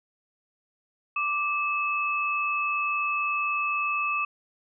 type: tone pair together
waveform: sine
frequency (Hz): 1174.7 / 2598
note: D6 / E7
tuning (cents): 0 / -26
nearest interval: octave + major second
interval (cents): 1374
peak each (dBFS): -27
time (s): 1.16-4.25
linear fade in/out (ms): 5
effects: none